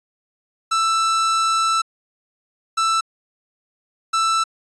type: tone bursts at uneven times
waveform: 45% pulse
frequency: 1326 Hz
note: E6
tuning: 10 cents sharp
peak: -16 dBFS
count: 3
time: 0.71-1.82 / 2.77-3.01 / 4.13-4.44 s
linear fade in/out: 10 ms
effects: resampled to 22050 Hz